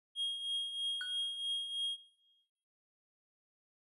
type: tone with tremolo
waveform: triangle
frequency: 3259 Hz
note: G#7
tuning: 33 cents flat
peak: -31 dBFS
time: 0.15-1.98 s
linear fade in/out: 50 ms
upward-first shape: triangle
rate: 3.1 Hz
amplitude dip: 60%
type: tone with exponential decay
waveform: triangle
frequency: 1480 Hz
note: F#6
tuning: in tune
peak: -34 dBFS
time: 1.01-1.17 s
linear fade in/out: 1 ms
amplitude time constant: 34 ms
effects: noise-tail reverb RT60 1.0 s tail -18 dB re dry + resampled to 32000 Hz